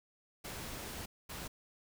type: noise bursts at uneven times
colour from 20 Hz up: pink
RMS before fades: -44 dBFS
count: 2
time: 0.44-1.06 / 1.29-1.48 s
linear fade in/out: 10 ms
effects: none